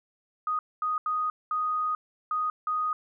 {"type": "tone bursts at uneven times", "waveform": "sine", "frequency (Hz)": 1244, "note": "D#6", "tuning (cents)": -1, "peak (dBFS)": -25, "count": 6, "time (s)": [[0.47, 0.59], [0.82, 0.98], [1.06, 1.3], [1.51, 1.95], [2.31, 2.5], [2.67, 2.93]], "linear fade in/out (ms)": 2, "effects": []}